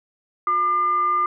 sine tone with frequency modulation, 1201 Hz, D6, 38 cents sharp, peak -17 dBFS, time 0.47-1.26 s, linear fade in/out 2 ms, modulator 842 Hz, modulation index 0.23, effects none

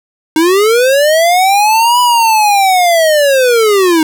square linear two-way sweep, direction up then down, 307.7 to 990 to 308 Hz, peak -7 dBFS, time 0.36-4.03 s, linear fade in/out 2 ms, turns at 2 s, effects none

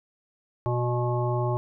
harmonic tone with a mistuned harmonic, 122 Hz, B2, 21 cents flat, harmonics 1 / 3 / 5 / 7 / 9, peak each -25 / -30 / -32 / -33 / -35 dBFS, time 0.66-1.57 s, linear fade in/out 0 ms, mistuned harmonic 9, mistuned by -22 cents, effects none

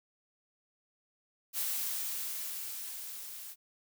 blue noise with level ramp, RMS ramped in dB -33 to -46 dBFS, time 1.53-3.56 s, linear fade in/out 50 ms, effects none

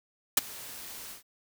white noise with ADSR envelope, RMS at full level -19 dBFS, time 0.37-1.23 s, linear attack 5 ms, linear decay 19 ms, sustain -24 dB, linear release 120 ms, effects none

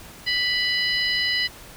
harmonic tone with a mistuned harmonic, 987.8 Hz, B5, in tune, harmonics 2 / 3 / 4 / 5, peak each -24 / -26 / -27 / -28 dBFS, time 0.26-1.48 s, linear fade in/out 20 ms, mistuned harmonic 4, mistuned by +49 cents, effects pink hiss -43 dBFS RMS until 1.76 s

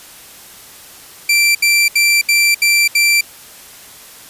sawtooth tone bursts, 2349 Hz, D7, in tune, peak -6 dBFS, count 6, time 1.29-3.21 s, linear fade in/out 5 ms, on 260 ms, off 72 ms, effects white hiss -38 dBFS RMS until 4.29 s + resampled to 32000 Hz

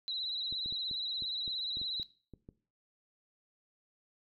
sine tone with vibrato, 3954 Hz, B7, 1 cent sharp, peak -34 dBFS, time 0.08-2.03 s, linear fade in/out 0 ms, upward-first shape sine, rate 17 Hz, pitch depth 60 cents each way
clicks, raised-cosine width 3 ms, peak -36 dBFS, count 11, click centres 0.525 / 0.66 / 0.725 / 0.912 / 1.223 / 1.478 / 1.771 / 1.815 / 1.998 / 2.337 / 2.489 s
effects noise-tail reverb RT60 0.4 s tail -18 dB re dry

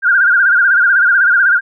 sine tone with vibrato, 1500 Hz, F#6, 23 cents sharp, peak -7 dBFS, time 0.02-1.61 s, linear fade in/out 50 ms, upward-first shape sine, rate 16 Hz, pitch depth 120 cents each way, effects none

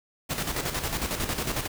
pink noise with tremolo, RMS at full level -28 dBFS, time 0.29-1.68 s, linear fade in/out 20 ms, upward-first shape square, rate 11 Hz, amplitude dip 55%, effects none

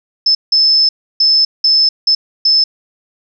sine tone bursts at uneven times, 5250 Hz, E8, 8 cents flat, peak -7 dBFS, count 6, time 0.26-0.35 / 0.52-0.89 / 1.2-1.45 / 1.64-1.89 / 2.07-2.15 / 2.45-2.64 s, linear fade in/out 5 ms, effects none

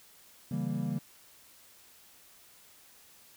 triangle chord, C# diminished seventh, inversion none, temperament equal with one note detuned, 140.69 / 164.81 / 196 / 233.1 Hz, C#3 / E3 / G3 / Bb3, +26 / 0 / 0 / 0 cents, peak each -34 dBFS, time 0.51-0.99 s, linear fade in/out 5 ms, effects white hiss -58 dBFS RMS until 3.36 s

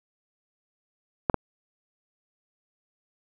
clicks, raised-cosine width 1 ms, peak -7 dBFS, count 2, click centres 1.298 / 1.343 s, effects none

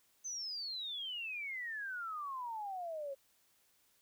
sine exponential sweep, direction down, 6272 to 536 Hz, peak -39 dBFS, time 0.24-3.15 s, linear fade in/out 20 ms, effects white hiss -72 dBFS RMS until 4.01 s

